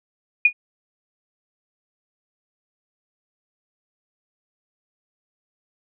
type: tone with exponential decay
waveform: sine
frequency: 2450 Hz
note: D#7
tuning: 27 cents flat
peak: -7 dBFS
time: 0.45-0.53 s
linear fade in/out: 5 ms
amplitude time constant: 17 ms
effects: none